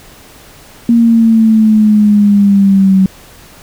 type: exponential sweep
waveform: sine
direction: down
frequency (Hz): 234.9 to 189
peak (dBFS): -4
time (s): 0.89-3.06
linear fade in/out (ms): 2
effects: pink hiss -38 dBFS RMS until 3.62 s